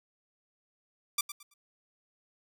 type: tone with echo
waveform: 5% pulse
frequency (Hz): 1174.7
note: D6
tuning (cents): 0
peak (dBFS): -14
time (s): 1.18-1.21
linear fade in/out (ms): 5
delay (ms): 110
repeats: 3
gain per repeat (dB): -12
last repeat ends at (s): 1.54
effects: none